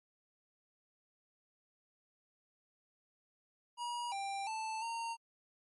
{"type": "tone with pitch steps", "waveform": "square", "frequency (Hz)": [958, 790, 881, 921], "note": ["A#5", "G5", "A5", "A#5"], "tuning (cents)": [47, 13, 2, -21], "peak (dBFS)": -38, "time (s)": [3.77, 5.17], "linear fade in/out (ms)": 50, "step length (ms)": 350, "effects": ["MP3 48 kbps"]}